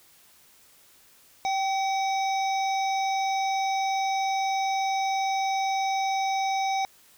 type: harmonic tone with a mistuned harmonic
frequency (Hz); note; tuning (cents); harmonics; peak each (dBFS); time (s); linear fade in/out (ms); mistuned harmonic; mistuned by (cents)
759; F#5; +44; 1 / 3 / 5 / 7 / 8; -24 / -34 / -38 / -41 / -42; 1.45-6.85; 0; 1; +37
effects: white hiss -57 dBFS RMS until 7.17 s